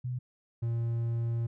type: tone pair in turn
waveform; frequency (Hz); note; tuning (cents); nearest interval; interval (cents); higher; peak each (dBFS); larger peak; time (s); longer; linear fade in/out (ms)
sine / triangle; 125.1 / 116.43; B2 / A#2; +23 / -2; minor second; 125; first; -31 / -26; second; 0.04-0.19 / 0.62-1.47; second; 10
effects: none